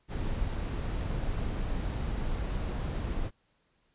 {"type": "noise", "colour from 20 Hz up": "brown", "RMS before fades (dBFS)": -32, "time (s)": [0.08, 3.31], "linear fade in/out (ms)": 50, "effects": ["pink hiss -72 dBFS RMS until 3.94 s", "resampled to 8000 Hz"]}